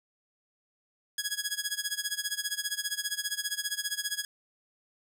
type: tone with tremolo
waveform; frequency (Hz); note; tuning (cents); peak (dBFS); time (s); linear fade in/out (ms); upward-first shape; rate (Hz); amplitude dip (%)
10% pulse; 1666; G#6; +5; -19; 1.18-4.25; 2; sine; 15; 90
effects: none